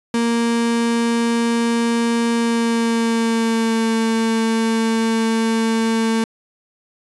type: tone with pitch glide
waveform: 35% pulse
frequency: 233.1 to 225.3 Hz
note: A#3 to A3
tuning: 0 to +41 cents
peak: -14 dBFS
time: 0.14-6.24 s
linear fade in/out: 2 ms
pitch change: -59 cents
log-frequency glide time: 2.34-3.86 s
effects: resampled to 24000 Hz